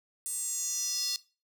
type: tone with high-pass filter sweep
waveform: square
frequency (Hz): 392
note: G4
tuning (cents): 0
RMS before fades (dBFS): -33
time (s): 0.26-1.16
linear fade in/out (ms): 0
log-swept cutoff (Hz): 8800 to 4600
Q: 5.8
effects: noise-tail reverb RT60 0.3 s tail -17 dB re dry